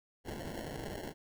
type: noise with sample-and-hold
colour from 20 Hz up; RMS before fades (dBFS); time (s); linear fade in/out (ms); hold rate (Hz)
white; -42; 0.24-1.14; 50; 1225
effects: none